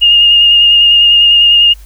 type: tone with vibrato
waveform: sine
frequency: 2836 Hz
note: F7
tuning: 26 cents sharp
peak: -3 dBFS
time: 0.01-1.74 s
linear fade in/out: 20 ms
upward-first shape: sine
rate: 10 Hz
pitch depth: 16 cents each way
effects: added 50 Hz sine -31 dBFS peak until 1.85 s + white hiss -45 dBFS RMS until 1.85 s